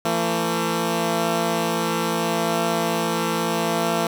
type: tone pair together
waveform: 10% pulse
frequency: 169.01 / 225.6 Hz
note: E3 / A3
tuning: +44 / +44 cents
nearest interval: perfect fourth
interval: 500 cents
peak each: -15 dBFS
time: 0.05-4.07 s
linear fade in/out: 2 ms
effects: none